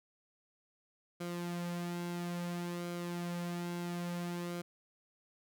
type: tone with flanger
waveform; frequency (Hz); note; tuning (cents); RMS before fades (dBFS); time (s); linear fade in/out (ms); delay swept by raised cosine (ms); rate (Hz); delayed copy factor
sawtooth; 174.1; F3; -5; -39; 1.2-4.62; 10; 1.1 to 4.1; 0.59; -0.5
effects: none